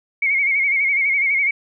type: tone with vibrato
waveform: sine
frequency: 2203 Hz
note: C#7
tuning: 11 cents flat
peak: -15 dBFS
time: 0.22-1.51 s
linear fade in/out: 5 ms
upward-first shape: sine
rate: 12 Hz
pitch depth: 70 cents each way
effects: none